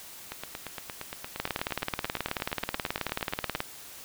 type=two click trains; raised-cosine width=0.3 ms; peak=-19 / -12 dBFS; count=29 / 42; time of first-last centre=0.32-3.557 / 1.4-3.604 s; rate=8.65 / 18.6 Hz; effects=white hiss -46 dBFS RMS until 4.04 s